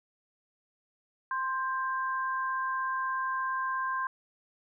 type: tone pair together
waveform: sine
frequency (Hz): 1047.2 / 1583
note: C6 / G6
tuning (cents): +1 / +17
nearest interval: perfect fifth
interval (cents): 716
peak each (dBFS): -30 / -34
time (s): 1.31-4.07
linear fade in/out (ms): 2
effects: none